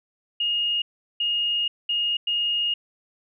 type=tone bursts at uneven times; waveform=sine; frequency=2854 Hz; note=F7; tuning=37 cents sharp; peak=-21 dBFS; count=4; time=0.4-0.82 / 1.2-1.68 / 1.89-2.17 / 2.27-2.74 s; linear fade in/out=5 ms; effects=none